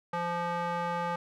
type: tone with band-pass filter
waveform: square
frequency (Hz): 172.9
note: F3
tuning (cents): -17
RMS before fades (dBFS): -32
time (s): 0.13-1.16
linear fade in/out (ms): 5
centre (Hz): 1000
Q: 1.7
effects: none